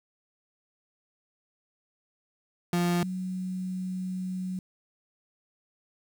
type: tone pair in turn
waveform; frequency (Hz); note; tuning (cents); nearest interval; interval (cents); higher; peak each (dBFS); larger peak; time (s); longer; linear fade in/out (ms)
35% pulse / sine; 174.61 / 184.99; F3 / F#3; 0 / 0; minor second; 100; second; -22 / -30; first; 2.73-3.03 / 3.03-4.59; second; 2
effects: 9-bit